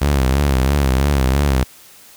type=tone with vibrato; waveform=sawtooth; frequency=68.2 Hz; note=C#2; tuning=28 cents flat; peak=-9 dBFS; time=0.01-1.64 s; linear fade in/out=10 ms; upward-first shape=sine; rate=3 Hz; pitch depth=110 cents each way; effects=white hiss -44 dBFS RMS until 2.16 s